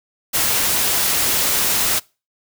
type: noise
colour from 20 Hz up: white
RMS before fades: -18 dBFS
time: 0.33-2 s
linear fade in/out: 20 ms
effects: noise-tail reverb RT60 0.3 s tail -24 dB re dry